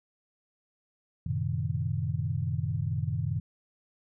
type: chord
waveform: sine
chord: F# diminished seventh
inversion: none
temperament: equal with one note detuned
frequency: 92.5 / 112.77 / 130.81 / 155.56 Hz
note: F#2 / A2 / C3 / Eb3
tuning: 0 / +43 / 0 / 0 cents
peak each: -33 dBFS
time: 1.26-3.4 s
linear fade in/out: 5 ms
effects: none